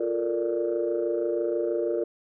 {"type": "chord", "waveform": "sine", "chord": "Bb major seventh", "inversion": "second", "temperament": "equal", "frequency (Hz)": [349.2, 440, 466.2, 587.3], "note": ["F4", "A4", "Bb4", "D5"], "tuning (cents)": [0, 0, 0, 0], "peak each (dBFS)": [-27, -33, -28, -30], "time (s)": [0, 2.04], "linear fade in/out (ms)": 5, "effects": ["tanh soft clip ceiling -16 dBFS"]}